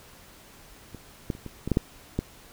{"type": "clicks", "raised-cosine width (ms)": 3, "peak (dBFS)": [-27, -14, -30, -24, -17, -9, -7, -12], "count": 8, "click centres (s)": [0.947, 1.302, 1.351, 1.463, 1.676, 1.717, 1.771, 2.19], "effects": ["pink hiss -51 dBFS RMS until 2.52 s"]}